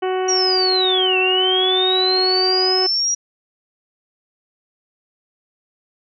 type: harmonic tone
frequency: 372.4 Hz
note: F#4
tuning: 11 cents sharp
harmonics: 1 / 2 / 3 / 4 / 5 / 6 / 7 / 8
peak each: -19 / -24 / -31 / -34 / -37 / -39 / -41 / -36 dBFS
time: 0.02-2.87 s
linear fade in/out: 10 ms
type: linear two-way sweep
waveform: sine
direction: down then up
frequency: 5760 to 2637 to 5760 Hz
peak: -16 dBFS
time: 0.28-3.15 s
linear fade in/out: 10 ms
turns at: 1.18 s
effects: none